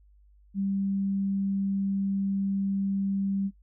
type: tone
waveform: sine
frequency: 196.3 Hz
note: G3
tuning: 3 cents sharp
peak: -25 dBFS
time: 0.54-3.51 s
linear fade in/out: 50 ms
effects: noise-tail reverb RT60 0.1 s tail -20 dB re dry + added 50 Hz sine -55 dBFS peak until 3.62 s